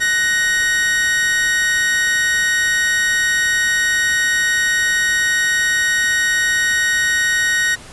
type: tone pair together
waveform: 40% pulse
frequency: 1488 / 1872.4 Hz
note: F#6 / A#6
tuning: +9 / +7 cents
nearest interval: major third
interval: 398 cents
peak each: -21 / -14 dBFS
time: 0-7.76 s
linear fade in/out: 20 ms
effects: pink hiss -38 dBFS RMS until 7.92 s + resampled to 24000 Hz